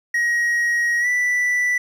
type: tone with pitch glide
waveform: triangle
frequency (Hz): 1892 to 1972.3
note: A#6 to B6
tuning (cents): +25 to -3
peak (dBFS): -15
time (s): 0.14-1.78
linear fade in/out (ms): 5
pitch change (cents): +72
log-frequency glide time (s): 1-1.07
effects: 9-bit